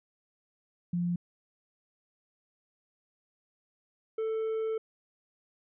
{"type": "tone pair in turn", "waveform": ["sine", "triangle"], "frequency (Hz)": [174.61, 442.4], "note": ["F3", "A4"], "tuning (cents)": [0, 9], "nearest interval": "octave + major third", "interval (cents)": 1609, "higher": "second", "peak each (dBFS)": -27, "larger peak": "neither", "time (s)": [[0.93, 1.16], [4.18, 4.78]], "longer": "second", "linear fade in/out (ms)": 5, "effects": ["resampled to 8000 Hz"]}